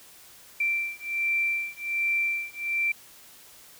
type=beating tone pair; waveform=sine; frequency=2349 / 2350.3 Hz; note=D7 / D7; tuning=0 / +1 cents; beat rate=1.3 Hz; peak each=-28 dBFS; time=0.6-2.92 s; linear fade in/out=5 ms; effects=white hiss -51 dBFS RMS until 3.79 s